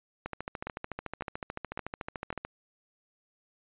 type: two click trains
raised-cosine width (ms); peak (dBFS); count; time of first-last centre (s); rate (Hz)
0.5; -20 / -20; 31 / 4; 0.26-2.45 / 0.67-2.327; 13.7 / 1.81
effects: resampled to 8000 Hz